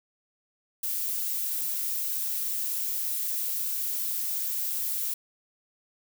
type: noise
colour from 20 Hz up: violet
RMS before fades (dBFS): -30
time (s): 0.83-5.14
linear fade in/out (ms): 5
effects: none